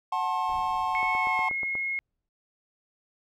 triangle chord, F# diminished, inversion none, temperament equal with one note detuned, 740 / 880 / 1067.9 Hz, F#5 / A5 / C6, 0 / 0 / +35 cents, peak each -29 / -28 / -27 dBFS, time 0.12-1.49 s, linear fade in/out 5 ms
brown noise with exponential decay, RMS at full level -45 dBFS, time 0.49-2.29 s, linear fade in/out 1 ms, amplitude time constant 390 ms
sine tone with pitch glide, 2200 to 2161 Hz, C#7 to C#7, -14 to -45 cents, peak -27 dBFS, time 0.95-1.99 s, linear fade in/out 0 ms, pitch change -31 cents, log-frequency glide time 1.18-1.39 s
click train, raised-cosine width 1 ms, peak -26 dBFS, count 7, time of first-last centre 1.03-1.753 s, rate 8.3 Hz
effects none

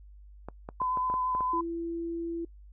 clicks, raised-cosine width 1 ms, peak -24 dBFS, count 8, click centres 0.486 / 0.689 / 0.817 / 0.973 / 1.1 / 1.14 / 1.35 / 1.407 s
sine tone with vibrato, 1013 Hz, B5, 44 cents sharp, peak -27 dBFS, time 0.8-1.61 s, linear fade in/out 5 ms, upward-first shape sine, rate 8.8 Hz, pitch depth 13 cents each way
sine tone, 336 Hz, E4, 33 cents sharp, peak -31 dBFS, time 1.53-2.45 s, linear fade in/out 5 ms
effects noise-tail reverb RT60 0.1 s tail -24 dB re dry + added 50 Hz sine -48 dBFS peak until 2.72 s

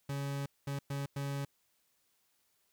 40% pulse tone bursts at uneven times, 140 Hz, C#3, 18 cents sharp, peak -34 dBFS, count 4, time 0.09-0.46 / 0.67-0.79 / 0.9-1.06 / 1.16-1.45 s, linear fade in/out 5 ms, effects white hiss -75 dBFS RMS until 2.72 s

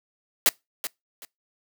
white noise with echo, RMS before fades -18 dBFS, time 0.46-0.49 s, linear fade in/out 0 ms, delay 380 ms, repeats 2, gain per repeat -12 dB, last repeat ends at 1.25 s, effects noise-tail reverb RT60 0.2 s tail -25 dB re dry + high-pass 200 Hz 12 dB/octave

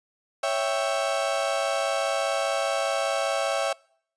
35% pulse chord, C# diminished, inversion none, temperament equal, 554.4 / 659.3 / 784 Hz, C#5 / E5 / G5, 0 / 0 / 0 cents, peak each -26 / -25 / -29 dBFS, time 0.43-3.73 s, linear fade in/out 5 ms, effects noise-tail reverb RT60 0.6 s tail -25 dB re dry + resampled to 22050 Hz

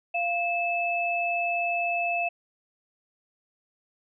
sine tone pair together, 693 / 2616 Hz, F5 / E7, -14 / -14 cents, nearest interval octave + major seventh, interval 2300 cents, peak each -27 dBFS, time 0.14-2.29 s, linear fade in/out 10 ms, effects none

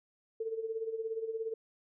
sine tone with tremolo, 447.5 Hz, A4, 29 cents sharp, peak -31 dBFS, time 0.4-1.54 s, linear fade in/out 5 ms, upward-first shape sine, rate 17 Hz, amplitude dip 70%, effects none

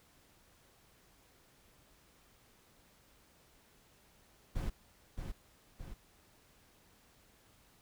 brown noise with echo, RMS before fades -35 dBFS, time 4.55-4.7 s, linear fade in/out 10 ms, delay 620 ms, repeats 2, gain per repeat -5 dB, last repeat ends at 5.94 s, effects pink hiss -66 dBFS RMS until 7.81 s

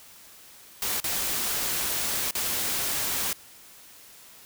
white noise with dropouts, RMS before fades -28 dBFS, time 0.82-3.33 s, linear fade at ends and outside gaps 2 ms, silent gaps 1.002-1.041 / 2.31-2.351 s, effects white hiss -50 dBFS RMS until 4.45 s

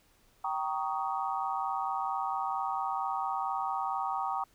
sine chord, Eb dominant seventh, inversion first, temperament just, 777.8 / 933.4 / 1120.1 / 1244.5 Hz, G5 / Bb5 / Db6 / Eb6, -14 / +2 / +18 / 0 cents, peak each -34 / -35 / -37 / -37 dBFS, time 0.44-4.44 s, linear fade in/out 5 ms, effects pink hiss -66 dBFS RMS until 4.54 s

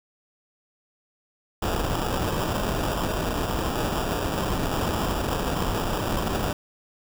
pink noise with sample-and-hold, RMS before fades -26 dBFS, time 1.62-6.53 s, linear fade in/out 5 ms, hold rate 2100 Hz, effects none

